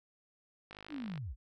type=click train; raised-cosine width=0.3 ms; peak=-32 dBFS; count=25; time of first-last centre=0.71-1.177 s; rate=51.4 Hz
type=linear sweep; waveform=sine; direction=down; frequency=317.9 to 38.73 Hz; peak=-38 dBFS; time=0.89-1.36 s; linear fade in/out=50 ms
effects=none